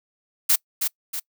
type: noise with echo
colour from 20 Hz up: blue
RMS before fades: -17 dBFS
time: 0.49-0.56 s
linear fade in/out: 10 ms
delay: 320 ms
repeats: 2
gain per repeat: -6 dB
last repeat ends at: 1.2 s
effects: noise-tail reverb RT60 0.1 s tail -25 dB re dry